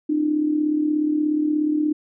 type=tone with amplitude modulation; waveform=sine; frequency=302.4 Hz; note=D#4; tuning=49 cents flat; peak=-15 dBFS; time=0.09-1.93 s; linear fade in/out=10 ms; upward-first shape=sine; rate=36.8 Hz; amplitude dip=60%; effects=none